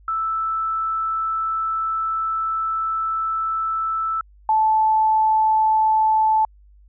sine tone pair in turn, 1318.5 / 872.9 Hz, E6 / A5, 0 / -14 cents, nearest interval perfect fifth, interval 714 cents, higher first, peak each -20 / -14 dBFS, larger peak second, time 0.08-4.21 / 4.49-6.45 s, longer first, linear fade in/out 2 ms, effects added 50 Hz sine -47 dBFS peak until 6.88 s

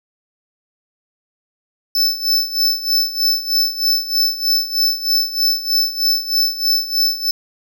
square tone with tremolo, 5274 Hz, E8, in tune, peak -12 dBFS, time 1.95-7.31 s, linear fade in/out 2 ms, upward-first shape sine, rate 3.2 Hz, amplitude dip 80%, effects none

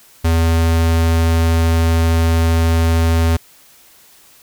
square tone, 82.41 Hz, E2, in tune, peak -12 dBFS, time 0.24-3.37 s, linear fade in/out 10 ms, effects white hiss -47 dBFS RMS until 4.42 s

